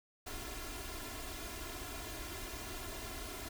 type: noise with comb filter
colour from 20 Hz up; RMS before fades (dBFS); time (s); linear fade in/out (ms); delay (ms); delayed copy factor
pink; -44; 0.26-3.49; 10; 2.9; +0.9
effects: none